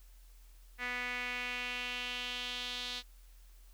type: tone with band-pass filter sweep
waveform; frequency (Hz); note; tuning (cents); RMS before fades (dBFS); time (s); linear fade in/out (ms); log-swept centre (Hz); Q
sawtooth; 246.9; B3; 0; -39; 0.78-3.03; 50; 2000 to 3800; 3.3
effects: added 42 Hz sine -54 dBFS peak until 3.73 s + white hiss -67 dBFS RMS until 3.73 s